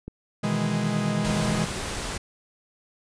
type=click; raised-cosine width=3 ms; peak=-22 dBFS; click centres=0.08 s
type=chord; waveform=45% pulse; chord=E major seventh; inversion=second; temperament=equal; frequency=123.47 / 155.56 / 164.81 / 207.7 Hz; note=B2 / D#3 / E3 / G#3; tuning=0 / 0 / 0 / 0 cents; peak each=-31 / -30 / -30 / -26 dBFS; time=0.43-1.65 s; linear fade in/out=10 ms
type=noise; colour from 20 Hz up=pink; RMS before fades=-31 dBFS; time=1.24-2.18 s; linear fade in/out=10 ms
effects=resampled to 22050 Hz